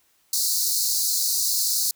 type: high-pass noise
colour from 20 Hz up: pink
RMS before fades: -23 dBFS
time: 0.33-1.91 s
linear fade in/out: 2 ms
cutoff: 4100 Hz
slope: 96 dB/octave
effects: white hiss -64 dBFS RMS until 1.95 s